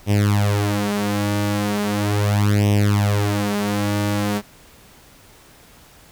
sawtooth tone with flanger, 102.9 Hz, G#2, 16 cents flat, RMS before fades -19 dBFS, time 0.06-4.42 s, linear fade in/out 50 ms, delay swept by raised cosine 0.34 to 6.34 ms, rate 0.38 Hz, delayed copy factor +0.9, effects pink hiss -48 dBFS RMS until 6.11 s

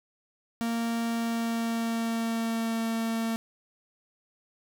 45% pulse tone with pitch glide, 231.2 to 226.7 Hz, A#3 to A#3, -14 to -48 cents, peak -27 dBFS, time 0.61-3.36 s, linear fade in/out 0 ms, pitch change -34 cents, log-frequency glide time 1.09-2.82 s, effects none

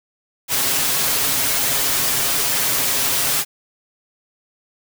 white noise with comb filter, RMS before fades -19 dBFS, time 0.48-3.45 s, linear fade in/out 50 ms, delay 7.3 ms, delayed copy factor +0.6, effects none

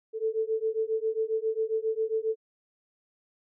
sine beating tone pair, 438.5 / 445.9 Hz, A4 / A4, -6 / +23 cents, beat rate 7.4 Hz, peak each -29 dBFS, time 0.13-2.36 s, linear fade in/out 50 ms, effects none

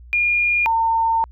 sine tone pair in turn, 2421 / 906.9 Hz, D#7 / A#5, -48 / -48 cents, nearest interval octave + perfect fourth, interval 1700 cents, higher first, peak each -15 dBFS, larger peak neither, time 0.13-0.66 / 0.66-1.24 s, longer second, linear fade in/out 0 ms, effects added 60 Hz sine -39 dBFS peak until 1.31 s

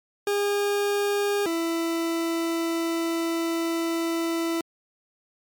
40% pulse tone pair in turn, 406.7 / 332.2 Hz, G#4 / E4, -36 / +13 cents, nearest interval major third, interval 351 cents, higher first, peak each -21 / -23 dBFS, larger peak first, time 0.27-1.46 / 1.46-4.61 s, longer second, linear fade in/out 2 ms, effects MP3 96 kbps

